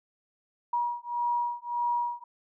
sine beating tone pair, 957 / 958.7 Hz, A#5 / A#5, +45 / +48 cents, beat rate 1.7 Hz, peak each -30 dBFS, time 0.73-2.24 s, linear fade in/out 5 ms, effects none

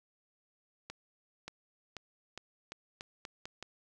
accelerating click train, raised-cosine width 0.2 ms, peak -25 dBFS, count 9, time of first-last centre 0.9-3.626 s, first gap 580 ms, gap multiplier 0.84, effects none

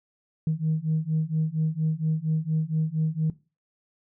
sine beating tone pair, 155.56 / 159.86 Hz, D#3 / D#3, 0 / +47 cents, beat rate 4.3 Hz, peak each -25 dBFS, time 0.47-3.3 s, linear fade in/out 2 ms, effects noise-tail reverb RT60 0.3 s tail -18 dB re dry + tanh soft clip ceiling -17 dBFS

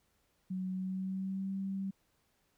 sine tone with pitch glide, 186.1 to 193.78 Hz, F#3 to G3, +10 to -20 cents, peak -34 dBFS, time 0.5-1.91 s, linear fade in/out 10 ms, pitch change +70 cents, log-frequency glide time 0.71-1.55 s, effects pink hiss -75 dBFS RMS until 2.57 s

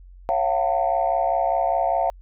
sine tone cluster, 550 / 684 / 749 / 901 Hz, C#5 / F5 / F#5 / A5, -14 / -36 / +21 / +41 cents, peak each -26 / -21 / -23 / -27 dBFS, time 0.29-2.1 s, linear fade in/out 0 ms, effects tanh soft clip ceiling -10 dBFS + added 45 Hz sine -42 dBFS peak until 2.21 s

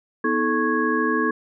sine tone cluster, 247.4 / 319.5 / 433.8 / 1098 / 1660 Hz, B3 / D#4 / A4 / C#6 / G#6, +3 / +46 / -25 / -17 / -1 cents, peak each -25 dBFS, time 0.24-1.31 s, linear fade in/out 5 ms, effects none

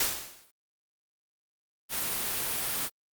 white noise with exponential decay, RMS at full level -24 dBFS, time 0-0.51 s, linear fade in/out 5 ms, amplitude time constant 110 ms
white noise, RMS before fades -31 dBFS, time 1.89-2.9 s, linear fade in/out 50 ms
effects Opus 48 kbps

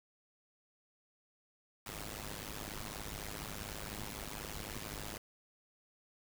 pink noise with amplitude modulation, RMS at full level -40 dBFS, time 1.86-5.18 s, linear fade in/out 5 ms, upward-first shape sine, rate 104 Hz, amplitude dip 95%, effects none

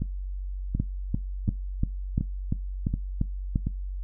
two click trains, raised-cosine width 5 ms, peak -15 / -12 dBFS, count 6 / 9, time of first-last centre 0.02-3.67 / 0.8-3.559 s, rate 1.37 / 2.9 Hz, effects noise-tail reverb RT60 0.2 s tail -20 dB re dry + added 47 Hz sine -30 dBFS peak until 4.03 s

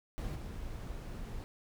brown noise with level steps, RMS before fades -38 / -42 dBFS, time 0.18-1.44 s, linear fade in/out 0 ms, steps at 0.35 s, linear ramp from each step 10 ms, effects none

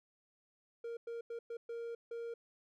triangle tone bursts at uneven times, 466.2 Hz, A#4, in tune, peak -38 dBFS, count 6, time 0.84-0.97 / 1.07-1.21 / 1.3-1.39 / 1.5-1.57 / 1.69-1.95 / 2.11-2.34 s, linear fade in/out 5 ms, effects none

